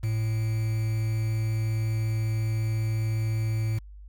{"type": "tone with quantisation", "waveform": "triangle", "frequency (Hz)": 110.7, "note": "A2", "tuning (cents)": 11, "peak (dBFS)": -22, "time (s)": [0.03, 3.79], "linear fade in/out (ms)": 10, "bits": 7, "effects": ["added 50 Hz sine -42 dBFS peak until 4.08 s"]}